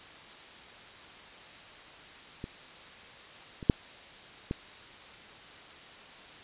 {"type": "clicks", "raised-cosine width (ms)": 3, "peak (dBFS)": [-24, -27, -6, -18], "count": 4, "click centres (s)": [2.441, 3.628, 3.698, 4.511], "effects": ["white hiss -49 dBFS RMS until 6.43 s", "resampled to 8000 Hz"]}